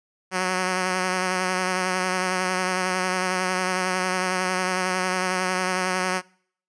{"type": "tone with vibrato", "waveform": "5% pulse", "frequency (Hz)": 184.5, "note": "F#3", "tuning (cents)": -5, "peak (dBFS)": -11, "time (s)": [0.31, 6.22], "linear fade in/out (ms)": 50, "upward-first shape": "sine", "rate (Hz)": 11, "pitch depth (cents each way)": 24, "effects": ["noise-tail reverb RT60 0.6 s tail -25 dB re dry", "resampled to 22050 Hz"]}